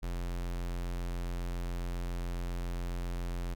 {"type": "tone", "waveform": "square", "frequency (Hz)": 43.65, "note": "F1", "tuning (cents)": 0, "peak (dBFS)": -34, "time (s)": [0.02, 3.55], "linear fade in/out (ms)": 20, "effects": []}